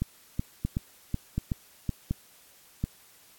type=two click trains; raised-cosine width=5 ms; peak=-15 / -15 dBFS; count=4 / 6; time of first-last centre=0.65-2.84 / 0.02-1.893 s; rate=1.37 / 2.67 Hz; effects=white hiss -57 dBFS RMS until 3.38 s + AAC 64 kbps